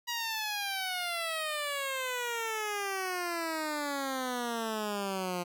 10% pulse exponential sweep, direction down, 963 to 174.61 Hz, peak -24 dBFS, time 0.07-5.44 s, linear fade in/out 20 ms, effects none

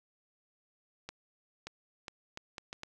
accelerating click train, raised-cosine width 0.2 ms, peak -24 dBFS, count 7, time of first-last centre 1.09-2.834 s, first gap 580 ms, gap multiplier 0.71, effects none

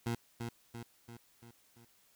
20% pulse tone with echo, 117.4 Hz, A#2, 13 cents sharp, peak -28 dBFS, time 0.06-0.15 s, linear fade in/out 5 ms, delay 340 ms, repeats 5, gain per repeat -5 dB, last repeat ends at 1.85 s, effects white hiss -68 dBFS RMS until 2.15 s

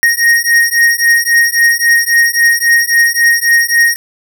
square beating tone pair, 1864.7 / 1868.4 Hz, A#6 / A#6, 0 / +3 cents, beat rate 3.7 Hz, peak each -11 dBFS, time 0.03-3.96 s, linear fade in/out 0 ms, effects none

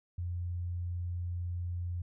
sine tone, 87.8 Hz, F2, 10 cents sharp, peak -33 dBFS, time 0.18-2.02 s, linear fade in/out 5 ms, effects none

